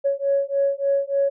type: beating tone pair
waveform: sine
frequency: 554.4 / 557.8 Hz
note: C#5 / C#5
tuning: 0 / +11 cents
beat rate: 3.4 Hz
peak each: -21 dBFS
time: 0.04-1.3 s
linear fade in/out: 20 ms
effects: tanh soft clip ceiling -11 dBFS